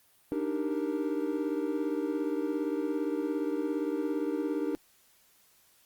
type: chord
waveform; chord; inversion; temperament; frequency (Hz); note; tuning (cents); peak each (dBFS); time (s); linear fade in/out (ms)
triangle; Eb major seventh; third; equal; 293.7 / 311.1 / 392 / 466.2; D4 / Eb4 / G4 / Bb4; 0 / 0 / 0 / 0; -31 / -32 / -34 / -34; 0.32-4.75; 0
effects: white hiss -64 dBFS RMS until 5.85 s + Opus 32 kbps